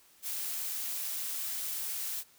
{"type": "noise", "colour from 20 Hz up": "blue", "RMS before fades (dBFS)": -36, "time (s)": [0.22, 2.24], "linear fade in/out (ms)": 50, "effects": ["white hiss -62 dBFS RMS until 2.38 s"]}